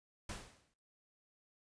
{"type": "noise with exponential decay", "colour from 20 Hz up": "pink", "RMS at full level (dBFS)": -42, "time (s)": [0.29, 0.74], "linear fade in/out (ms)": 5, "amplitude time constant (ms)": 96, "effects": ["noise-tail reverb RT60 0.6 s tail -25 dB re dry", "resampled to 22050 Hz"]}